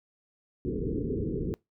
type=low-pass noise; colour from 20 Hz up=white; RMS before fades=-31 dBFS; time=0.65-1.54 s; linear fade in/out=0 ms; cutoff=460 Hz; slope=96 dB/octave; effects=noise-tail reverb RT60 0.2 s tail -24 dB re dry